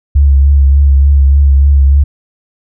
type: tone with vibrato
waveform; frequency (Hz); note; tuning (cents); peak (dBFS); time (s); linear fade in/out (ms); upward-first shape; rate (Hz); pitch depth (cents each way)
sine; 69.6; C#2; +8; -3; 0.15-2.04; 10; triangle; 3.4; 43
effects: none